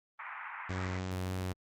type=band-pass noise; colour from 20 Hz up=pink; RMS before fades=-43 dBFS; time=0.19-0.99 s; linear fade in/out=5 ms; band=880 to 2300 Hz; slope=48 dB/octave
type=tone with vibrato; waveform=sawtooth; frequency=92.5 Hz; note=F#2; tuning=in tune; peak=-30 dBFS; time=0.69-1.53 s; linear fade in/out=10 ms; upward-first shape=sine; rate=3.4 Hz; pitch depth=8 cents each way
effects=Opus 24 kbps